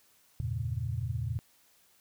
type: chord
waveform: sine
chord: E diminished seventh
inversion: none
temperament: equal with one note detuned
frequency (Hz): 82.41 / 98 / 116.54 / 140.53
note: E2 / G2 / Bb2 / Db3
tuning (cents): 0 / 0 / 0 / +24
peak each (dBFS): -37 / -39 / -33 / -39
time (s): 0.4-1.39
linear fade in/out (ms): 0
effects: white hiss -65 dBFS RMS until 2 s